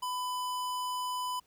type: tone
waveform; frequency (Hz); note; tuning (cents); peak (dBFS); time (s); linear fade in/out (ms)
square; 1000; B5; +21; -33; 0.02-1.4; 10
effects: pink hiss -69 dBFS RMS until 1.46 s